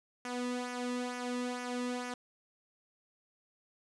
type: tone with flanger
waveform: sawtooth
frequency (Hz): 246.9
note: B3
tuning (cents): 0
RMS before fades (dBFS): -37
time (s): 0.25-2.14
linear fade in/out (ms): 2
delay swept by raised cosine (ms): 0.24 to 1.34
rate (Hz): 2.2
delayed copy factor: -0.6
effects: resampled to 22050 Hz